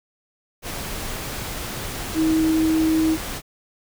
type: tone in noise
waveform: sine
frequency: 318.4 Hz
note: D#4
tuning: 40 cents sharp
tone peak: -16 dBFS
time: 2.14-3.18 s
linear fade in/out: 50 ms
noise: pink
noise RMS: -30 dBFS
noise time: 0.62-3.42 s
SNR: +11 dB
effects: none